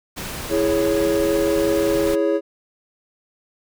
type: noise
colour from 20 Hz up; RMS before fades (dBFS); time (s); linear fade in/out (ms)
pink; -30; 0.16-2.16; 20
type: chord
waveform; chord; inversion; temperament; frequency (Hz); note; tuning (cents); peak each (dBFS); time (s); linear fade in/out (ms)
triangle; C# minor; first; equal; 329.6 / 415.3 / 554.4; E4 / G#4 / C#5; 0 / 0 / 0; -19; 0.49-2.41; 50
effects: none